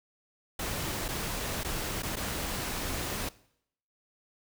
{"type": "noise with dropouts", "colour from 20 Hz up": "pink", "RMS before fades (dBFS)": -34, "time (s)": [0.59, 3.29], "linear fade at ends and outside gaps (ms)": 5, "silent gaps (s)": [[1.082, 1.086], [1.635, 1.646], [2.023, 2.031], [2.158, 2.166]], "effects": ["noise-tail reverb RT60 0.7 s tail -20 dB re dry"]}